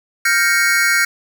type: chord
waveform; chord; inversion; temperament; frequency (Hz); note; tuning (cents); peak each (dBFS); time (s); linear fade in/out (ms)
square; G half-diminished seventh; third; equal; 1396.9 / 1568 / 1864.7 / 2217; F6 / G6 / Bb6 / Db7; 0 / 0 / 0 / 0; -19; 0.25-1.05; 5
effects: none